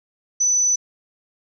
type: tone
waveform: sine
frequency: 5990 Hz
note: F#8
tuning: 20 cents sharp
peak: -15 dBFS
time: 0.4-0.76 s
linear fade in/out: 10 ms
effects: none